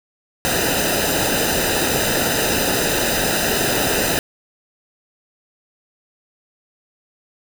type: noise with comb filter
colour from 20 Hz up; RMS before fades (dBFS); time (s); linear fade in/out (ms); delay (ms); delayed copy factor
pink; -19; 0.45-4.19; 0; 0.9; -0.75
effects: none